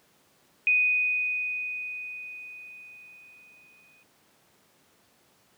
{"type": "tone with exponential decay", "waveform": "sine", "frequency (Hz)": 2489, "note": "D#7", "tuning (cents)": 0, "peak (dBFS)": -18, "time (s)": [0.67, 4.03], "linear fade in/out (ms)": 1, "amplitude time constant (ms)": 730, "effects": ["pink hiss -63 dBFS RMS until 5.57 s", "high-pass 150 Hz 12 dB/octave"]}